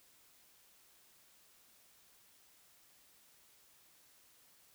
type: silence
effects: white hiss -66 dBFS RMS until 4.74 s